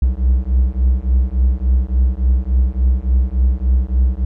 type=beating tone pair; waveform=triangle; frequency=61.5 / 65 Hz; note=B1 / C2; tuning=-7 / -11 cents; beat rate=3.5 Hz; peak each=-13 dBFS; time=0.02-4.25 s; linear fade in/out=5 ms; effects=none